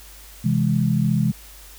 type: chord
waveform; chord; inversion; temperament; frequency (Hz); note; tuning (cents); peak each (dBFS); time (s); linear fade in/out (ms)
sine; C augmented; none; equal; 130.81 / 164.81 / 207.7; C3 / E3 / G#3; 0 / 0 / 0; -21; 0.44-1.32; 10
effects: added 50 Hz sine -44 dBFS peak until 1.78 s + white hiss -45 dBFS RMS until 1.78 s